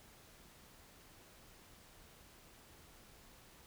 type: silence
effects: pink hiss -61 dBFS RMS until 3.66 s